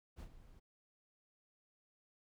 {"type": "noise with ADSR envelope", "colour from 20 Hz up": "brown", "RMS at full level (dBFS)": -45, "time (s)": [0.16, 0.6], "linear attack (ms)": 42, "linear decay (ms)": 80, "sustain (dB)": -14, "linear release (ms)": 13, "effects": []}